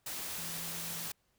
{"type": "tone in noise", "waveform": "sine", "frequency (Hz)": 167.7, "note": "E3", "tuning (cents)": 30, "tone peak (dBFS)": -48, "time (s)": [0.38, 1.08], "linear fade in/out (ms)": 5, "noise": "white", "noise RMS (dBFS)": -40, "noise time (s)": [0.06, 1.12], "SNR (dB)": -11, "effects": ["pink hiss -75 dBFS RMS until 1.38 s"]}